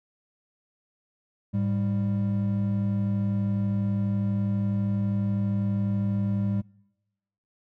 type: tone pair together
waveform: triangle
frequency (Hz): 106.3 / 198.48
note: G#2 / G3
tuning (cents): +41 / +22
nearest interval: major seventh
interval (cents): 1081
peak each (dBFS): -24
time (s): 1.53-6.62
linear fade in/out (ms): 20
effects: noise-tail reverb RT60 1.0 s tail -26 dB re dry